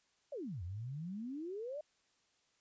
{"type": "exponential two-way sweep", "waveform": "sine", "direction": "down then up", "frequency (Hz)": [622.3, 83, 622.3], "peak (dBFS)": -40, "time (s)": [0.32, 1.81], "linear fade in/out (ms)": 5, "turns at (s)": 0.63, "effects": ["white hiss -75 dBFS RMS until 2.6 s", "resampled to 16000 Hz"]}